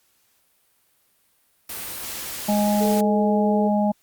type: noise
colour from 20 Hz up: white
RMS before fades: -32 dBFS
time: 1.69-3.01 s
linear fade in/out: 5 ms
type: harmonic tone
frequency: 207.7 Hz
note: G#3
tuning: in tune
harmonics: 1 / 3 / 4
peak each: -19 / -24 / -25 dBFS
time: 2.48-3.92 s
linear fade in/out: 10 ms
type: tone with pitch glide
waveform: sine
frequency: 433.4 to 430.7 Hz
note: A4 to A4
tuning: -26 to -37 cents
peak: -24 dBFS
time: 2.8-3.69 s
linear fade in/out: 20 ms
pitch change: -11 cents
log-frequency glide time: 3.05-3.46 s
effects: white hiss -64 dBFS RMS until 4.02 s + Opus 48 kbps